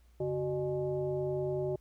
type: tone with frequency modulation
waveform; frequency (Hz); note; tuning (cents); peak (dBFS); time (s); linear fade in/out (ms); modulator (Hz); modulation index
sine; 374.7; F#4; +22; -30; 0.2-1.76; 5; 233; 1
effects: added 60 Hz sine -59 dBFS peak until 1.8 s + pink hiss -72 dBFS RMS until 1.8 s